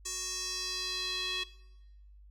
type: tone with band-pass filter sweep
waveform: square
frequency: 370 Hz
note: F#4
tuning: in tune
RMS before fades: -36 dBFS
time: 0.05-1.44 s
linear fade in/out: 10 ms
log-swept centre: 6900 to 3400 Hz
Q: 3.3
effects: noise-tail reverb RT60 1.0 s tail -18 dB re dry + added 50 Hz sine -52 dBFS peak until 2.3 s